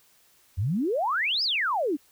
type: exponential two-way sweep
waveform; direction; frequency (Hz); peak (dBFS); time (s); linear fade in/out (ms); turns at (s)
sine; up then down; 83 to 5274 to 263.1; -23; 0.57-1.97; 20; 1.43
effects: white hiss -61 dBFS RMS until 2.11 s